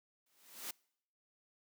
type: noise with exponential growth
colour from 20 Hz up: white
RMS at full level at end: -40 dBFS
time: 0.26-0.71 s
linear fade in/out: 5 ms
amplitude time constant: 97 ms
effects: noise-tail reverb RT60 0.7 s tail -26 dB re dry + high-pass 200 Hz 12 dB/octave